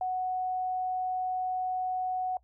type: tone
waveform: sine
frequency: 740 Hz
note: F#5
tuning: in tune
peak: -28 dBFS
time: 0.01-2.37 s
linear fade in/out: 2 ms
effects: noise-tail reverb RT60 0.1 s tail -21 dB re dry + added 60 Hz sine -63 dBFS peak until 2.43 s